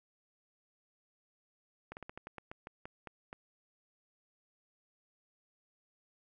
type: slowing click train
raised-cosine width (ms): 0.5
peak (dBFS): -29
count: 12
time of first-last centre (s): 1.92-3.329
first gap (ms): 49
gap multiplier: 1.18
effects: none